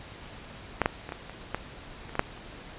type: clicks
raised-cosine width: 0.5 ms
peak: -7 / -7 / -22 / -19 / -26 / -13 / -28 / -18 / -7 / -30 dBFS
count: 10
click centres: 0.817 / 0.859 / 1.091 / 1.122 / 1.296 / 1.546 / 2.094 / 2.154 / 2.194 / 2.377 s
effects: pink hiss -45 dBFS RMS until 2.78 s + resampled to 8000 Hz